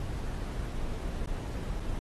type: noise with dropouts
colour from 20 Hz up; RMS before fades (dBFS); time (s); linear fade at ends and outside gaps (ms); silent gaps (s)
brown; -34; 0-1.99; 1; 1.26-1.273 / 1.798-1.802
effects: AAC 32 kbps